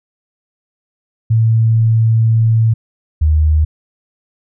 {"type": "tone pair in turn", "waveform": "sine", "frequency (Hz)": [112.7, 77.15], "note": ["A2", "D#2"], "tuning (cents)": [42, -14], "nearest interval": "perfect fifth", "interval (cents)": 656, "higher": "first", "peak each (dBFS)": -8, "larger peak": "neither", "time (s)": [[1.3, 2.74], [3.21, 3.65]], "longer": "first", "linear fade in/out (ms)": 10, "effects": []}